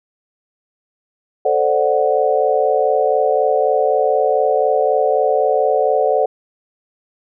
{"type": "chord", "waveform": "sine", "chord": "D dominant seventh", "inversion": "second", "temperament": "equal", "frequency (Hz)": [440, 523.3, 587.3, 740], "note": ["A4", "C5", "D5", "F#5"], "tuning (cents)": [0, 0, 0, 0], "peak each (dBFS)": -18, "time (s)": [1.45, 6.26], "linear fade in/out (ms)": 5, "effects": []}